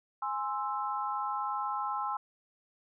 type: chord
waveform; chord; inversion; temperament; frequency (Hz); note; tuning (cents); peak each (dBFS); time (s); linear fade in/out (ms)
sine; Ab augmented; none; equal; 830.6 / 1046.5 / 1318.5; Ab5 / C6 / E6; 0 / 0 / 0; -35 / -35 / -36; 0.22-2.17; 5
effects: none